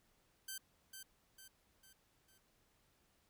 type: tone with echo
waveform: 5% pulse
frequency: 1551 Hz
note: G6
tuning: 19 cents flat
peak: -33 dBFS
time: 0.48-0.58 s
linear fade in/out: 5 ms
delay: 450 ms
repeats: 4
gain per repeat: -6 dB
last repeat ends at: 2.38 s
effects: pink hiss -75 dBFS RMS until 3.29 s